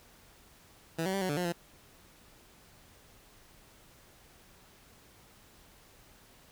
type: tone with pitch steps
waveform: 15% pulse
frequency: 163.7 / 189.7 / 196 / 185.3 / 145.7 / 178.7 / 171.7 Hz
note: E3 / F#3 / G3 / F#3 / D3 / F3 / F3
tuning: -12 / +43 / 0 / +3 / -13 / +40 / -29 cents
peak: -24 dBFS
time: 0.98-1.526 s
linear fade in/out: 10 ms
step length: 78 ms
effects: pink hiss -59 dBFS RMS until 6.51 s